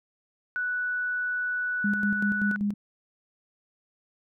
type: tone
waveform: sine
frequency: 1480 Hz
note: F#6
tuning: in tune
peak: -26 dBFS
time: 0.56-2.56 s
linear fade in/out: 0 ms
type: tone with tremolo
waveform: sine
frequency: 204.7 Hz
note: G#3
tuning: 25 cents flat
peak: -23 dBFS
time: 1.84-2.74 s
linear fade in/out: 5 ms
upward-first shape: square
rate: 5.2 Hz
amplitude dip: 60%
effects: none